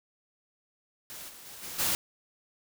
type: noise with level steps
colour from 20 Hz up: white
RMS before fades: -43 / -49 / -46 / -40 / -28 dBFS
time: 1.1-1.95 s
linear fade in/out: 0 ms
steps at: 1.28 / 1.45 / 1.62 / 1.78 s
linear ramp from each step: 20 ms
effects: none